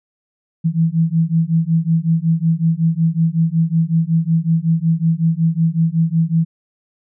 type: beating tone pair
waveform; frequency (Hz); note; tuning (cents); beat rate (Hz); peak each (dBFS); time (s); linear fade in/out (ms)
sine; 161.3 / 166.7; E3 / E3; -37 / +20; 5.4; -16; 0.64-6.45; 20
effects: none